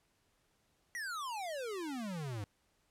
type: exponential sweep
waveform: square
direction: down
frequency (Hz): 1975.5 to 97.6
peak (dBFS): -39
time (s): 0.95-2.44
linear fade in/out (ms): 0
effects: pink hiss -75 dBFS RMS until 2.9 s + low-pass 12000 Hz 12 dB/octave